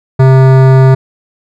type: tone with hard clipping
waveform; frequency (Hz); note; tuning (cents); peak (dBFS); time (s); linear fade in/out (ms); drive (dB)
sine; 132; C3; +16; -4; 0.19-0.95; 10; 17
effects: none